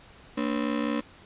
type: ring-modulated tone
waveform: 35% pulse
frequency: 260 Hz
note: C4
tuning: 11 cents flat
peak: -21 dBFS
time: 0.37-1.01 s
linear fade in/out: 10 ms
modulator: 32.5 Hz
effects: pink hiss -52 dBFS RMS until 1.25 s + resampled to 8000 Hz